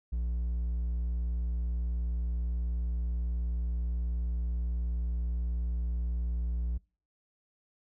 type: tone with hard clipping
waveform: sine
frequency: 59.3 Hz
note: A#1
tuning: 30 cents sharp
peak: -30 dBFS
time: 0.12-6.78 s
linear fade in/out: 10 ms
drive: 3 dB
effects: noise-tail reverb RT60 0.4 s tail -26 dB re dry